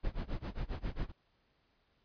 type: noise with tremolo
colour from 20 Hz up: brown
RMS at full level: -34 dBFS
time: 0.03-1.12 s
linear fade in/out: 20 ms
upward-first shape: sine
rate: 7.4 Hz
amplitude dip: 95%
effects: pink hiss -74 dBFS RMS until 2.04 s + resampled to 11025 Hz